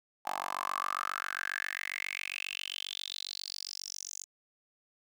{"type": "tone with high-pass filter sweep", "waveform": "10% pulse", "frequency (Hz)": 47.4, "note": "F#1", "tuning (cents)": 43, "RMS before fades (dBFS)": -38, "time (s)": [0.25, 4.25], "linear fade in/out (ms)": 20, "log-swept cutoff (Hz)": [850, 6700], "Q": 7.2, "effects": []}